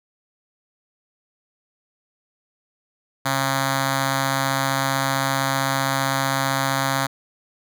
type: tone with notch filter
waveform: 5% pulse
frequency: 135.5 Hz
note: C#3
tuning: 39 cents flat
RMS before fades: -22 dBFS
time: 3.25-7.07 s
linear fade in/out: 10 ms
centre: 410 Hz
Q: 1.3
effects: none